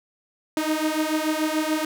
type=beating tone pair; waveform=sawtooth; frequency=307.5 / 314.4 Hz; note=D#4 / D#4; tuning=-20 / +18 cents; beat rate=6.9 Hz; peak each=-21 dBFS; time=0.57-1.85 s; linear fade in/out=2 ms; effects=none